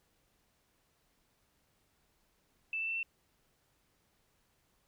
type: tone with pitch steps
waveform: sine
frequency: 2644 / 2661 / 2678 / 2695 Hz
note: E7 / E7 / E7 / E7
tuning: +5 / +16 / +27 / +38 cents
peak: -33 dBFS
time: 2.73-3.03 s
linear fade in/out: 2 ms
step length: 75 ms
effects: pink hiss -74 dBFS RMS until 4.87 s